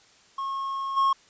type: tone with level steps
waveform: triangle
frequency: 1087 Hz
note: C#6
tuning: 34 cents flat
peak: -26 / -17 dBFS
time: 0.38-1.13 s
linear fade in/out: 5 ms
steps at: 0.96 s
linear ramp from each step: 20 ms
effects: white hiss -57 dBFS RMS until 1.29 s + resampled to 16000 Hz